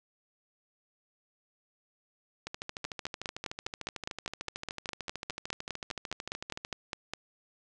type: two click trains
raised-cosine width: 0.2 ms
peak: -20 / -17 dBFS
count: 57 / 22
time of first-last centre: 2.47-6.649 / 2.85-7.136 s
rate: 13.4 / 4.9 Hz
effects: resampled to 24000 Hz + 8-bit